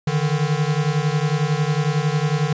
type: beating tone pair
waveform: square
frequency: 146.1 / 157.1 Hz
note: D3 / D#3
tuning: -9 / +17 cents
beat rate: 11 Hz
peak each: -21 / -22 dBFS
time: 0.07-2.53 s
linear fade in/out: 5 ms
effects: resampled to 16000 Hz